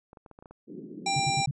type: clicks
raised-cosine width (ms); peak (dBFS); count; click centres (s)
1; -34; 8; 0.131 / 0.172 / 0.262 / 0.313 / 0.389 / 0.425 / 0.458 / 0.51
type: band-pass noise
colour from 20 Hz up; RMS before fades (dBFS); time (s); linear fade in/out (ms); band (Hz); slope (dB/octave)
white; -42; 0.67-1.44; 20; 160 to 390; 48
type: harmonic tone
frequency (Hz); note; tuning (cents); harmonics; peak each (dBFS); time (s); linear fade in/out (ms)
790; G5; +13; 1 / 3 / 5 / 7 / 9 / 10; -27 / -32 / -34 / -35 / -37 / -37; 1.06-1.46; 5
type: tone bursts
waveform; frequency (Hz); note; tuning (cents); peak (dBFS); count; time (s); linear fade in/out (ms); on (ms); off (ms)
sine; 141.3; C#3; +34; -26; 4; 1.16-1.511; 5; 39; 65
effects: none